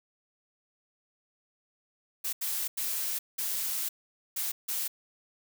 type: noise bursts at uneven times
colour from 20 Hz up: blue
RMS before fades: -32 dBFS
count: 6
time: 2.24-2.33 / 2.41-2.68 / 2.77-3.19 / 3.38-3.89 / 4.36-4.52 / 4.68-4.88 s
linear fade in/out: 10 ms
effects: none